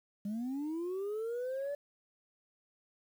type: linear sweep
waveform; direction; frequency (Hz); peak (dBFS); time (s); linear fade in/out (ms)
sine; up; 197.4 to 581; -32; 0.25-1.75; 5
effects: tanh soft clip ceiling -33 dBFS + 10-bit